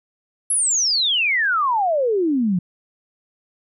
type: exponential sweep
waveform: sine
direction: down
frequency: 11175 to 170 Hz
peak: -16 dBFS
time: 0.5-2.59 s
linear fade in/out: 5 ms
effects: none